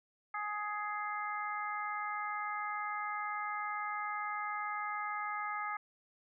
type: harmonic tone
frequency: 417.8 Hz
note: G#4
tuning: 10 cents sharp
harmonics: 2 / 3 / 4 / 5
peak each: -41 / -38 / -45 / -43 dBFS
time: 0.34-5.77 s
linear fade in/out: 5 ms
effects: none